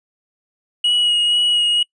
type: tone with vibrato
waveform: triangle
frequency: 2902 Hz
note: F#7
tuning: 34 cents flat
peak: -12 dBFS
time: 0.84-1.83 s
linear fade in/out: 5 ms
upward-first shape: sine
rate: 2.1 Hz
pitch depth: 15 cents each way
effects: noise-tail reverb RT60 0.1 s tail -25 dB re dry + resampled to 22050 Hz